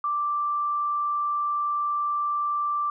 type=tone; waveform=sine; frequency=1174.7 Hz; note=D6; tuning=in tune; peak=-23 dBFS; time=0.04-2.9 s; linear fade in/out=2 ms; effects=none